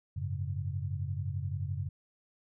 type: chord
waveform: sine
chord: F# suspended second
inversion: none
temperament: just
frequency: 92.5 / 104.06 / 138.75 Hz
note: F#2 / G#2 / C#3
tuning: 0 / +4 / +2 cents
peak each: -35 / -38 / -37 dBFS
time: 0.16-1.89 s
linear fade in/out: 10 ms
effects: none